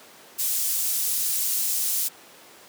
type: high-pass noise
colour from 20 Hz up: pink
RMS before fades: -25 dBFS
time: 0.38-2.09 s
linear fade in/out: 20 ms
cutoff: 8200 Hz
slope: 12 dB/octave
effects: pink hiss -48 dBFS RMS until 2.68 s + high-pass 300 Hz 12 dB/octave